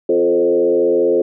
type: tone with frequency modulation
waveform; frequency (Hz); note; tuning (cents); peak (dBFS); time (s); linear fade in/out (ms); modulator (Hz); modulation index
sine; 436.6; A4; -13; -11; 0.09-1.22; 5; 85; 1.3
effects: none